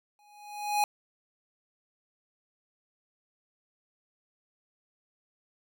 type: tone with exponential growth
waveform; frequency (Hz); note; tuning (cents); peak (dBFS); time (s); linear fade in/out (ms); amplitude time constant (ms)
square; 830.6; G#5; 0; -22; 0.19-0.84; 1; 140
effects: none